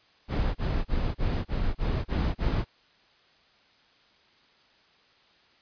brown noise bursts, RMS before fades -26 dBFS, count 8, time 0.28-2.65 s, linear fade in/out 50 ms, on 270 ms, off 30 ms, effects white hiss -61 dBFS RMS until 5.61 s + resampled to 11025 Hz

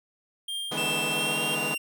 square tone with tremolo, 3200 Hz, G7, 35 cents sharp, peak -30 dBFS, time 0.48-1.55 s, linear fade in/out 5 ms, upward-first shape triangle, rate 3 Hz, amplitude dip 40%
10% pulse chord, E dominant seventh, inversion third, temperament equal with one note detuned, 146.83 / 161.8 / 207.7 / 246.9 Hz, D3 / E3 / G#3 / B3, 0 / -32 / 0 / 0 cents, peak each -29 / -27 / -27 / -27 dBFS, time 0.71-1.75 s, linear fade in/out 10 ms
45% pulse tone with pitch glide, 2678 to 2768 Hz, E7 to F7, +27 to -16 cents, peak -28 dBFS, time 0.77-1.78 s, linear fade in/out 10 ms, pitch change +57 cents, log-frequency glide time 1.08-1.41 s
effects none

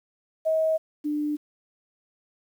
sine tone pair in turn, 637 / 297.4 Hz, D#5 / D4, +41 / +22 cents, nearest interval octave + minor second, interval 1319 cents, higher first, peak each -20 / -24 dBFS, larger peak first, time 0.45-0.78 / 1.04-1.37 s, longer neither, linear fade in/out 20 ms, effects 9-bit

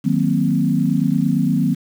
sine chord, C half-diminished seventh, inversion first, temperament equal, 155.56 / 185 / 233.1 / 261.6 Hz, Eb3 / Gb3 / Bb3 / C4, 0 / 0 / 0 / 0 cents, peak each -20 dBFS, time 0.04-1.75 s, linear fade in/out 20 ms, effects 7-bit

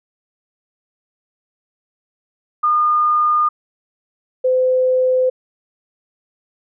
sine tone pair in turn, 1217 / 511.7 Hz, D#6 / C5, -39 / -39 cents, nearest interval octave + minor third, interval 1500 cents, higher first, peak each -12 dBFS, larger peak neither, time 2.63-3.49 / 4.44-5.3 s, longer neither, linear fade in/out 10 ms, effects none

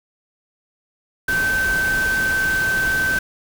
sine tone in noise, 1544 Hz, G6, 27 cents flat, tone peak -17 dBFS, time 1.28-3.19 s, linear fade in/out 5 ms, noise pink, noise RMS -28 dBFS, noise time 1.28-3.19 s, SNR +8 dB, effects none

